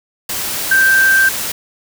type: tone in noise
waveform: sine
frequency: 1568 Hz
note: G6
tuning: in tune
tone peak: -8 dBFS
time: 0.71-1.29 s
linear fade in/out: 5 ms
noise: white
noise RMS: -21 dBFS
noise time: 0.29-1.52 s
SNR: +10 dB
effects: none